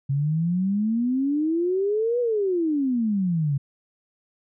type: exponential two-way sweep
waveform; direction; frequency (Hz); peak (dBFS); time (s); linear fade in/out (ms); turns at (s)
sine; up then down; 135 to 494.2 to 135; -20; 0.09-3.58; 10; 2.2
effects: none